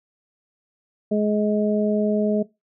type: harmonic tone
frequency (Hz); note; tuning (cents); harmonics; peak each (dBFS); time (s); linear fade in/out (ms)
210.4; G#3; +23; 1 / 2 / 3; -20 / -23 / -25; 1.11-2.43; 10
effects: noise-tail reverb RT60 0.2 s tail -19 dB re dry